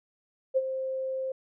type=tone with ADSR envelope; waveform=sine; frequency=526 Hz; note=C5; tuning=9 cents sharp; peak=-19 dBFS; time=0.54-1.32 s; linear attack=29 ms; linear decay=38 ms; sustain=-10 dB; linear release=4 ms; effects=none